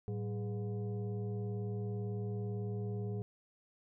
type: tone with frequency modulation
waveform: sine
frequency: 110 Hz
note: A2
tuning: in tune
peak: -35 dBFS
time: 0.08-3.22 s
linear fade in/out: 0 ms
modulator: 302 Hz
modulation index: 0.87
effects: none